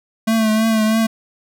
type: tone with vibrato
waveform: square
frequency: 220.3 Hz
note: A3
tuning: 2 cents sharp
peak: -14 dBFS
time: 0.27-1.07 s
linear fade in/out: 10 ms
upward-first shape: triangle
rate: 3.1 Hz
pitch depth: 43 cents each way
effects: none